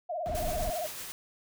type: tone with vibrato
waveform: sine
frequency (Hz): 662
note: E5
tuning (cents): +7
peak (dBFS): -31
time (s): 0.09-0.87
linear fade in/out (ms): 10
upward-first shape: sine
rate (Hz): 18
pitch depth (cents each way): 150
type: noise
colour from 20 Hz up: brown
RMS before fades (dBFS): -35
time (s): 0.26-0.7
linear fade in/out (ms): 0
type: noise with tremolo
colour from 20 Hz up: white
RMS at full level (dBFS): -39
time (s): 0.35-1.12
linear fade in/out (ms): 0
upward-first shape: triangle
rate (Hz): 8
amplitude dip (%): 35
effects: none